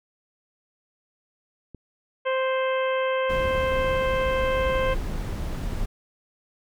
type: clicks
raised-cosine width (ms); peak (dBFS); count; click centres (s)
3; -28; 3; 1.747 / 4.266 / 4.702
type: harmonic tone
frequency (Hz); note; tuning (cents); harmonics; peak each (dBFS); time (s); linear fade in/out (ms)
523.3; C5; 0; 1 / 2 / 3 / 4 / 5 / 6; -23 / -29 / -33 / -35 / -37 / -39; 2.25-4.95; 20
type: noise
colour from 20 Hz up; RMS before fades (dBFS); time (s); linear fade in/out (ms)
brown; -29; 3.29-5.86; 10
effects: none